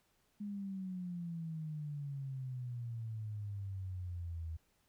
sine exponential sweep, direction down, 208 to 79.6 Hz, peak -39 dBFS, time 0.4-4.57 s, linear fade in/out 10 ms, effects pink hiss -75 dBFS RMS until 4.88 s

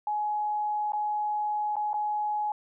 sine tone with dropouts, 841 Hz, G#5, 22 cents sharp, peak -26 dBFS, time 0.07-2.52 s, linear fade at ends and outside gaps 2 ms, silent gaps 0.921-0.933 / 1.757-1.766 / 1.932-1.941 s, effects none

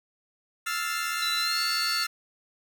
sawtooth chord, F major seventh, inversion third, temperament equal, 1318.5 / 1396.9 / 1760 / 2093 Hz, E6 / F6 / A6 / C7, 0 / 0 / 0 / 0 cents, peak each -29 / -28 / -32 / -33 dBFS, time 0.66-2.07 s, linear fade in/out 10 ms
sine tone with pitch glide, 3974 to 4435 Hz, B7 to C#8, +10 to 0 cents, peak -27 dBFS, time 1.22-2.04 s, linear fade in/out 5 ms, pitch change +190 cents, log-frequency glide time 1.38-1.61 s
effects none

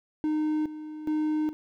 triangle tone with tremolo, 307.1 Hz, D#4, 23 cents flat, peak -22 dBFS, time 0.24-1.53 s, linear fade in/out 0 ms, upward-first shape square, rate 1.2 Hz, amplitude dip 75%, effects none

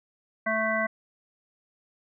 harmonic tone, 220 Hz, A3, in tune, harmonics 1 / 3 / 5 / 7 / 9, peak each -33 / -28 / -32 / -31 / -29 dBFS, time 0.46-0.87 s, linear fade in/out 10 ms, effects none

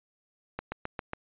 slowing click train, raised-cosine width 0.5 ms, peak -18 dBFS, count 5, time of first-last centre 0.59-1.134 s, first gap 130 ms, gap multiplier 1.03, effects resampled to 8000 Hz

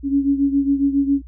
sine beating tone pair, 277.2 / 284.5 Hz, C#4 / C#4, 0 / +45 cents, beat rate 7.3 Hz, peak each -16 / -21 dBFS, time 0.03-1.22 s, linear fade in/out 50 ms, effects added 60 Hz sine -36 dBFS peak until 1.27 s

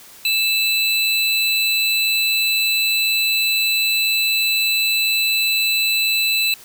square tone pair together, 2637 / 3998 Hz, E7 / B7, 0 / +20 cents, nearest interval perfect fifth, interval 720 cents, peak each -19 / -20 dBFS, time 0.25-6.54 s, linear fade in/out 2 ms, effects white hiss -43 dBFS RMS until 6.64 s

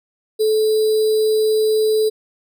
sine tone with sample-and-hold, 434 Hz, A4, 24 cents flat, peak -13 dBFS, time 0.39-2.1 s, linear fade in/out 20 ms, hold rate 4410 Hz, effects none

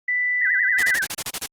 sine tone, 1983 Hz, B6, 7 cents sharp, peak -19 dBFS, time 0.08-0.95 s, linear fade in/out 5 ms
sine tone with vibrato, 1700 Hz, G#6, 40 cents sharp, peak -20 dBFS, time 0.41-1.05 s, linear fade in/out 10 ms, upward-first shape sine, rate 11 Hz, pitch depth 190 cents each way
white noise bursts, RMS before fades -26 dBFS, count 9, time 0.78-1.465 s, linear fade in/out 10 ms, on 53 ms, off 26 ms
effects low-pass 12000 Hz 12 dB/octave + Opus 24 kbps

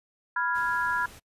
sine chord, F diminished, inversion second, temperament equal, 987.8 / 1396.9 / 1661.2 Hz, Cb6 / F6 / Ab6, 0 / 0 / 0 cents, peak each -29 dBFS, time 0.36-1.06 s, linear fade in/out 5 ms
pink noise, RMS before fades -48 dBFS, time 0.54-1.2 s, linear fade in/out 20 ms
effects noise-tail reverb RT60 0.1 s tail -25 dB re dry + resampled to 32000 Hz

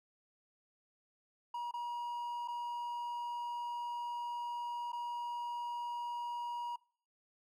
triangle tone with dropouts, 956 Hz, A#5, 43 cents sharp, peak -35 dBFS, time 1.54-6.76 s, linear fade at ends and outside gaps 5 ms, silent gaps 1.712-1.738 / 2.477-2.482 / 4.92-4.929 s, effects noise-tail reverb RT60 0.5 s tail -23 dB re dry

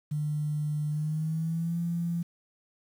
sine tone with pitch glide, 150 to 170.33 Hz, D3 to F3, +37 to -43 cents, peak -27 dBFS, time 0.11-2.23 s, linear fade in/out 10 ms, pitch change +220 cents, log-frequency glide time 0.91-1.78 s, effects 9-bit

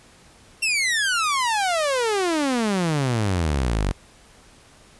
sawtooth exponential sweep, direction down, 2753 to 44.69 Hz, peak -16 dBFS, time 0.62-3.92 s, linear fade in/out 10 ms, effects pink hiss -51 dBFS RMS until 4.99 s + resampled to 24000 Hz

